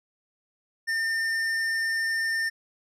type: tone with hard clipping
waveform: triangle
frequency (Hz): 1807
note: A6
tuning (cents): +46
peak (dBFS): -26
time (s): 0.87-2.5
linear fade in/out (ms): 20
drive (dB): 13
effects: none